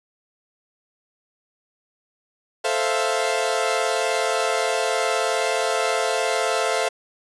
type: chord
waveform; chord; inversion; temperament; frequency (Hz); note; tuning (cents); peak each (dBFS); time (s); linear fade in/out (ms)
sawtooth; F major seventh; first; equal; 440 / 523.3 / 659.3 / 698.5; A4 / C5 / E5 / F5; 0 / 0 / 0 / 0; -22; 2.64-6.89; 10
effects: resampled to 24000 Hz